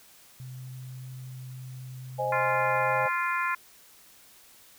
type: tone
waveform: sine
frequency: 128.5 Hz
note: C3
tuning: 31 cents flat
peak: -38 dBFS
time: 0.4-3.06 s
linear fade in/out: 0 ms
type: chord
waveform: sine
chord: Ab major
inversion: first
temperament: equal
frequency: 523.3 / 622.3 / 830.6 Hz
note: C5 / Eb5 / Ab5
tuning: 0 / 0 / 0 cents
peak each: -30 / -33 / -29 dBFS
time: 2.18-3.09 s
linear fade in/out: 20 ms
type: harmonic tone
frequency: 347.6 Hz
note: F4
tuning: 8 cents flat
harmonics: 3 / 4 / 5 / 6 / 7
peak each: -29 / -31 / -33 / -35 / -36 dBFS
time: 2.32-3.55 s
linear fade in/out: 5 ms
effects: white hiss -55 dBFS RMS until 4.78 s